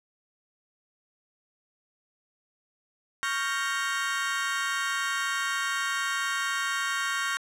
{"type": "chord", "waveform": "35% pulse", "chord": "G half-diminished seventh", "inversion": "second", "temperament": "equal", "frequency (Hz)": [1108.7, 1396.9, 1568, 1864.7], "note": ["Db6", "F6", "G6", "Bb6"], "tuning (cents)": [0, 0, 0, 0], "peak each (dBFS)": -31, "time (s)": [3.23, 7.37], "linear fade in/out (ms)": 0, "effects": ["low-pass 10000 Hz 12 dB/octave"]}